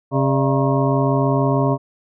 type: harmonic tone with a mistuned harmonic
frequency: 135.4 Hz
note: C#3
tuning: 40 cents flat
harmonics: 1 / 2 / 3 / 4 / 5 / 7 / 8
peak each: -18 / -21 / -23 / -24 / -25 / -26 / -27 dBFS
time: 0.11-1.78 s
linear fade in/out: 50 ms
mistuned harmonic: 4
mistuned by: +150 cents
effects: none